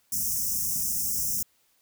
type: band-stop noise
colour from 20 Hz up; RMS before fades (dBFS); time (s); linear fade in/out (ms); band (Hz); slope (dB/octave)
white; -28; 0.12-1.43; 5; 250 to 5300; 96
effects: white hiss -67 dBFS RMS until 1.81 s